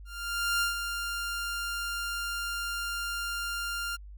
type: tone with ADSR envelope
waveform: sawtooth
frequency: 1396.9 Hz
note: F6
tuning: in tune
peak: -21 dBFS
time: 0.05-3.97 s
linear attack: 560 ms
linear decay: 130 ms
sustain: -7 dB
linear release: 23 ms
effects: added 50 Hz sine -43 dBFS peak until 4.17 s